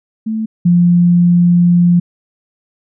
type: tone pair in turn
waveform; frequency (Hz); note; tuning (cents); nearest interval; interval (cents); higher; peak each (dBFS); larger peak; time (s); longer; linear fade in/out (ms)
sine; 220 / 174.61; A3 / F3; 0 / 0; major third; 400; first; -15 / -6; second; 0.26-0.46 / 0.65-2; second; 10
effects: none